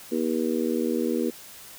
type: harmonic tone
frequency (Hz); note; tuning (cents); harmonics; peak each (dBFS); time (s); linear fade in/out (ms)
80; D#2; +49; 3 / 4 / 5 / 6; -27 / -28 / -29 / -30; 0.11-1.31; 20
effects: white hiss -45 dBFS RMS until 1.78 s